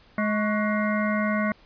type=harmonic tone with a mistuned harmonic; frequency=210.9 Hz; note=G#3; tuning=27 cents sharp; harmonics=1 / 3 / 5 / 7 / 9 / 10; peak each=-24 / -29 / -31 / -32 / -34 / -34 dBFS; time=0.18-1.52 s; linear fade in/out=2 ms; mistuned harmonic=5; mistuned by=+89 cents; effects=pink hiss -56 dBFS RMS until 1.65 s + resampled to 11025 Hz